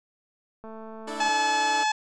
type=click train; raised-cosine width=1 ms; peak=-29 dBFS; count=144; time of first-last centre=0.64-1.287 s; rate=221 Hz
type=chord; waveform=15% pulse; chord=D suspended second; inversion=none; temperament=equal with one note detuned; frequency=293.7 / 324.7 / 440 Hz; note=D4 / E4 / A4; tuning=0 / -26 / 0 cents; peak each=-30 / -32 / -30 dBFS; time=1.07-1.84 s; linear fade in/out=10 ms
type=harmonic tone; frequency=859 Hz; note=A5; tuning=42 cents flat; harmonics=1 / 2 / 3 / 4 / 5 / 6 / 7 / 8 / 9; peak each=-23 / -29 / -33 / -35 / -37 / -39 / -40 / -41 / -42 dBFS; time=1.2-1.92 s; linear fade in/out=5 ms
effects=resampled to 22050 Hz